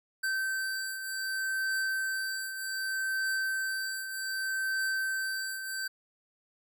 square beating tone pair, 1548 / 1548.65 Hz, G6 / G6, -22 / -21 cents, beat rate 0.65 Hz, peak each -39 / -32 dBFS, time 0.23-5.88 s, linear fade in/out 10 ms, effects none

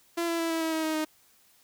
sawtooth tone with pitch steps, 339.5 / 335.2 / 331 / 326.8 / 322.7 / 318.6 / 314.6 / 310.6 Hz, F4 / E4 / E4 / E4 / E4 / D#4 / D#4 / D#4, -49 / +29 / +7 / -15 / -37 / +41 / +19 / -3 cents, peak -23 dBFS, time 0.17-1.05 s, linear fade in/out 10 ms, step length 110 ms, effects white hiss -62 dBFS RMS until 1.63 s

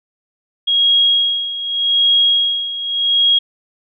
sine tone with tremolo, 3287 Hz, G#7, 19 cents flat, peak -9 dBFS, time 0.67-3.39 s, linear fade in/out 10 ms, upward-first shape sine, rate 0.84 Hz, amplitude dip 75%, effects none

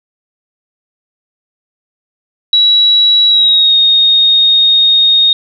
sine tone with pitch glide, 3900 to 3715 Hz, B7 to A#7, -23 to -7 cents, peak -5 dBFS, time 2.53-5.33 s, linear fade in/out 2 ms, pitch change -84 cents, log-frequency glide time 3.27-3.75 s, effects none

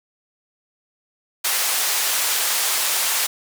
white band-pass noise, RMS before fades -21 dBFS, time 1.44-3.27 s, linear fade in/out 10 ms, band 640 to 14000 Hz, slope 12 dB/octave, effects none

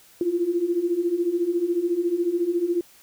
sine beating tone pair, 336.6 / 350.6 Hz, E4 / F4, +36 / +7 cents, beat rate 14 Hz, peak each -26 / -22 dBFS, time 0.21-2.81 s, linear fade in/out 2 ms, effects white hiss -53 dBFS RMS until 3.02 s

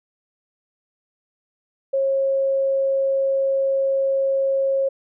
sine tone, 542 Hz, C#5, 39 cents flat, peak -17 dBFS, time 1.93-4.89 s, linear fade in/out 10 ms, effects none

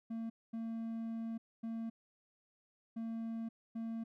triangle tone bursts at uneven times, 226.9 Hz, A#3, 47 cents flat, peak -36 dBFS, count 5, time 0.1-0.3 / 0.53-1.38 / 1.63-1.9 / 2.96-3.49 / 3.75-4.04 s, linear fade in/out 10 ms, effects none

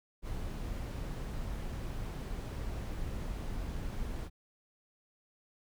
brown noise, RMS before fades -38 dBFS, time 0.22-4.3 s, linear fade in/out 50 ms, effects none

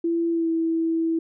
sine tone with pitch glide, 335.8 to 327.6 Hz, E4 to E4, +32 to -11 cents, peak -20 dBFS, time 0.04-1.19 s, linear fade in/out 5 ms, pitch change -43 cents, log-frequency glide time 0.3-0.49 s, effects none

